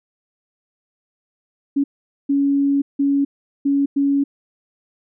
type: tone bursts at uneven times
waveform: sine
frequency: 280 Hz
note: C#4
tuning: 18 cents sharp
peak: -14 dBFS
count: 5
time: 1.76-1.84 / 2.29-2.82 / 2.99-3.25 / 3.65-3.86 / 3.96-4.24 s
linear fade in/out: 10 ms
effects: none